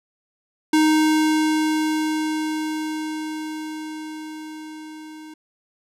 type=tone with level ramp; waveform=square; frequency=310.7 Hz; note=D#4; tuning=2 cents flat; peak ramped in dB=-14 to -38 dBFS; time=0.73-5.34 s; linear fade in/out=5 ms; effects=low-pass 11000 Hz 12 dB/octave